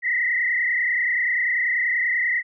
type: tone with frequency modulation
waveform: sine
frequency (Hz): 1960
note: B6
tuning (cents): -14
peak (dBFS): -19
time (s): 0.02-2.43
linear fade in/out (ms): 50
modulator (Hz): 30.3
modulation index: 3
effects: none